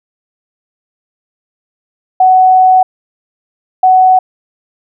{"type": "tone pair in turn", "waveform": "sine", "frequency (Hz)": [746, 746], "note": ["F#5", "F#5"], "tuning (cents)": [14, 14], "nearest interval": "unison", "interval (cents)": 0, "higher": "neither", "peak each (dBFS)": -3, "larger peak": "neither", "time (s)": [[2.2, 2.83], [3.83, 4.19]], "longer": "first", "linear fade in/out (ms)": 5, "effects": []}